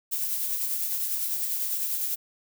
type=noise with tremolo; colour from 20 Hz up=violet; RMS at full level=-27 dBFS; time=0.11-2.16 s; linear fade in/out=20 ms; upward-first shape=triangle; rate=10 Hz; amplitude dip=40%; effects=none